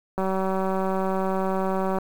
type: click train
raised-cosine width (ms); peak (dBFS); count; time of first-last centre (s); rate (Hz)
1; -13; 344; 0.18-1.985; 190
effects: 7-bit